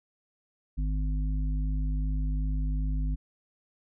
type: harmonic tone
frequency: 51.3 Hz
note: G#1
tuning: 21 cents flat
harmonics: 1 / 3 / 5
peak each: -26 / -36 / -40 dBFS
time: 0.77-3.16 s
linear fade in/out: 20 ms
effects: none